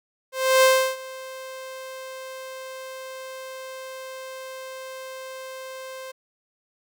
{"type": "tone with ADSR envelope", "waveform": "sawtooth", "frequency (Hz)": 523.3, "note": "C5", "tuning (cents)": 0, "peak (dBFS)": -9, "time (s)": [0.32, 6.12], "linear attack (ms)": 310, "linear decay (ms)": 330, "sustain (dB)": -22, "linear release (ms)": 13, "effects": []}